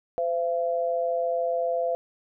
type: tone pair together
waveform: sine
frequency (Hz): 512 / 678.5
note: C5 / E5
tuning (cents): -38 / +50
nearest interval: perfect fourth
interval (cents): 488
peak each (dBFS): -26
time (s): 0.18-1.95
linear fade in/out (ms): 0
effects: none